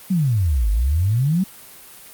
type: exponential two-way sweep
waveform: sine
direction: down then up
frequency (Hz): 198.4 to 49 to 198.4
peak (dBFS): -15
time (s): 0.1-1.44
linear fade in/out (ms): 10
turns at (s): 0.7
effects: white hiss -42 dBFS RMS until 2.13 s + Opus 32 kbps